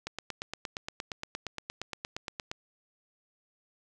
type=click train; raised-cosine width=0.2 ms; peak=-18 dBFS; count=22; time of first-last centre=0.07-2.515 s; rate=8.59 Hz; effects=none

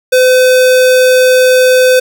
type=tone; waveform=square; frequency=509 Hz; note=C5; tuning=48 cents flat; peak=-5 dBFS; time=0.12-2 s; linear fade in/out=10 ms; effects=none

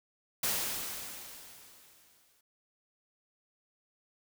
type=noise with exponential decay; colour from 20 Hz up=white; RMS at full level=-30 dBFS; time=0.43-2.41 s; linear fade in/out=5 ms; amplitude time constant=430 ms; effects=none

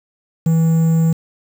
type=tone with quantisation; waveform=triangle; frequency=162.9 Hz; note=E3; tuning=20 cents flat; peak=-9 dBFS; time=0.46-1.13 s; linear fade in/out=5 ms; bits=6; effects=none

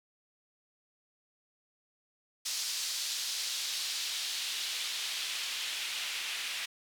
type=noise with band-pass filter sweep; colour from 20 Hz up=white; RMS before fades=-36 dBFS; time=2.45-6.66 s; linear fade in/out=10 ms; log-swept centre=4900 to 2700 Hz; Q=1.5; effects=none

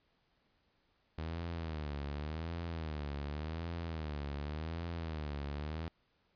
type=tone with vibrato; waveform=sawtooth; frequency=77.78 Hz; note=D#2; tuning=in tune; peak=-34 dBFS; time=1.18-5.88 s; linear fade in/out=0 ms; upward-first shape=sine; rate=0.88 Hz; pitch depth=150 cents each way; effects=pink hiss -75 dBFS RMS until 6.35 s + resampled to 11025 Hz

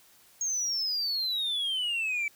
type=exponential sweep; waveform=sine; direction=down; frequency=6590 to 2293 Hz; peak=-25 dBFS; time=0.41-2.28 s; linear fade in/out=2 ms; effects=tanh soft clip ceiling -26 dBFS + white hiss -59 dBFS RMS until 2.35 s

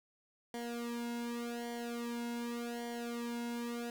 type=tone with flanger; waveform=sawtooth; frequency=236.9 Hz; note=A#3; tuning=28 cents sharp; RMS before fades=-40 dBFS; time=0.54-3.9 s; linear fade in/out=2 ms; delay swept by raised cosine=0.77 to 1.66 ms; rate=0.86 Hz; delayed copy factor=-1; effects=11-bit

